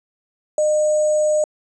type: tone with sample-and-hold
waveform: sine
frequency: 609 Hz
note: D#5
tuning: 37 cents flat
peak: -14 dBFS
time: 0.58-1.44 s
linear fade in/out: 2 ms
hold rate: 7350 Hz
effects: resampled to 24000 Hz